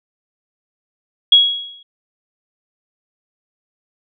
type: tone with exponential decay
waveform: sine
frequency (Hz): 3322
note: G#7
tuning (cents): 0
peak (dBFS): -3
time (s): 1.32-1.83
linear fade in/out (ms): 5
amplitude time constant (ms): 110
effects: none